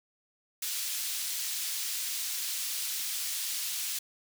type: high-pass noise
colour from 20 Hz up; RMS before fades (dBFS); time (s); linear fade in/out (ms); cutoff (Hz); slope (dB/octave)
pink; -34; 0.62-3.99; 5; 3900; 12
effects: none